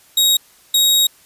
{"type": "tone pair in turn", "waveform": "sawtooth", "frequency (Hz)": [3780, 3780], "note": ["A#7", "A#7"], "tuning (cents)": [23, 23], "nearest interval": "unison", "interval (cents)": 0, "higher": "neither", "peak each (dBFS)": -8, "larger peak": "neither", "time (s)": [[0.17, 0.37], [0.74, 1.07]], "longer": "second", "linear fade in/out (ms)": 5, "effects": ["white hiss -50 dBFS RMS until 1.25 s", "resampled to 32000 Hz"]}